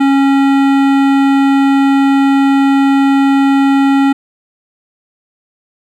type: tone with hard clipping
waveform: sine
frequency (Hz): 274.8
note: C#4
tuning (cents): -15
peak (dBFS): -9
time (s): 0-4.13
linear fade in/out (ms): 10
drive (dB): 16
effects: none